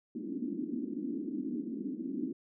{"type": "band-pass noise", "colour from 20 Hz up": "white", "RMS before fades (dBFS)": -37, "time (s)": [0.15, 2.33], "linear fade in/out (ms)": 5, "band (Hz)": [220, 310], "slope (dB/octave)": 48, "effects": []}